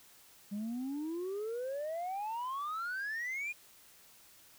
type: exponential sweep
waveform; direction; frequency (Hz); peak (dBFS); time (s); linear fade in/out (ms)
sine; up; 198.4 to 2470; -33; 0.51-3.53; 20
effects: tanh soft clip ceiling -34 dBFS + white hiss -60 dBFS RMS until 4.58 s